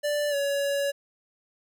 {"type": "tone with pitch glide", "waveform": "square", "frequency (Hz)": [587.3, 563.4], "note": ["D5", "C#5"], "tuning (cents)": [0, 28], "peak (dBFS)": -25, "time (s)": [0.03, 0.92], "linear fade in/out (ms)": 20, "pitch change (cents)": -72, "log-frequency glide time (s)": [0.3, 0.35], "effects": []}